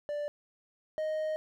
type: tone pair in turn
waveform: triangle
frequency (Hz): 587.3 / 622.2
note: D5 / D#5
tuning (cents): 0 / 0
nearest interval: minor second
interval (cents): 100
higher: second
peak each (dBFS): -30 / -28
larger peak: second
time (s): 0.09-0.28 / 0.98-1.36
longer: second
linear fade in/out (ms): 0
effects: none